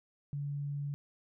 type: tone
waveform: sine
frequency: 143.2 Hz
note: D3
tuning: 43 cents flat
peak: -34 dBFS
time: 0.33-0.94 s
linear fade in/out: 0 ms
effects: none